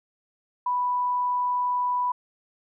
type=tone; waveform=sine; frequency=987.8 Hz; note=B5; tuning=in tune; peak=-22 dBFS; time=0.66-2.12 s; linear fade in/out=5 ms; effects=none